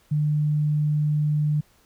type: tone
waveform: sine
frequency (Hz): 150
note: D3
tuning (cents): +37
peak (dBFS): -19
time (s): 0.11-1.61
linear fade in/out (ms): 10
effects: pink hiss -60 dBFS RMS until 1.85 s